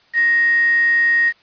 sine tone with quantisation, 1870 Hz, A#6, 5 cents sharp, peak -12 dBFS, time 0.13-1.33 s, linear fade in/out 50 ms, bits 5, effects white hiss -54 dBFS RMS until 1.42 s + resampled to 11025 Hz

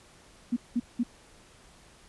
sine tone bursts, 240 Hz, B3, 49 cents flat, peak -23 dBFS, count 3, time 0.52-1.035 s, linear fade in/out 10 ms, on 45 ms, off 190 ms, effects pink hiss -56 dBFS RMS until 2.08 s + resampled to 24000 Hz

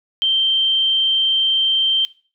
sine tone, 3136 Hz, G7, in tune, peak -14 dBFS, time 0.22-2.05 s, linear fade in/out 0 ms, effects noise-tail reverb RT60 0.4 s tail -20 dB re dry

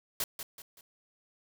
white noise with echo, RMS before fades -32 dBFS, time 0.2-0.24 s, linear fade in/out 2 ms, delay 190 ms, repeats 3, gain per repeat -8 dB, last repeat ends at 0.81 s, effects none

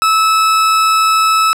40% pulse tone, 1303 Hz, E6, 20 cents flat, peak -8 dBFS, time 0.02-1.53 s, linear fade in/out 0 ms, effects low-pass 11000 Hz 12 dB/octave

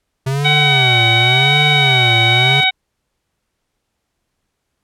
square tone with vibrato, 130.81 Hz, C3, in tune, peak -16 dBFS, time 0.26-2.61 s, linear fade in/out 10 ms, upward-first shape sine, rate 0.9 Hz, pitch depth 210 cents each way
harmonic tone, 754 Hz, F#5, 32 cents sharp, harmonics 1 / 2 / 3 / 4 / 5, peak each -19 / -23 / -14 / -21 / -15 dBFS, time 0.44-2.71 s, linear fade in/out 20 ms
pink noise with exponential growth, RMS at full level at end -27 dBFS, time 2.49-2.64 s, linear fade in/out 5 ms, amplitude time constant 31 ms
effects pink hiss -72 dBFS RMS until 4.83 s + low-pass 12000 Hz 12 dB/octave

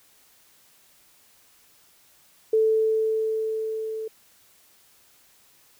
sine tone with level ramp, 440 Hz, A4, in tune, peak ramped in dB -16 to -29 dBFS, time 2.53-4.08 s, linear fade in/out 5 ms, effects white hiss -58 dBFS RMS until 5.79 s

